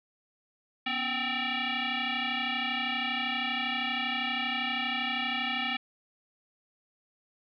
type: tone with frequency modulation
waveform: sine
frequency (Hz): 275.3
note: C#4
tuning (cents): -12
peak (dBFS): -28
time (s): 0.86-5.77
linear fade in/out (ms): 5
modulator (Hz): 518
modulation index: 6
effects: none